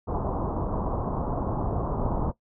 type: low-pass noise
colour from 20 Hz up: pink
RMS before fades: -28 dBFS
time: 0.07-2.32 s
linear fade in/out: 20 ms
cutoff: 1100 Hz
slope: 48 dB/octave
effects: noise-tail reverb RT60 0.1 s tail -17 dB re dry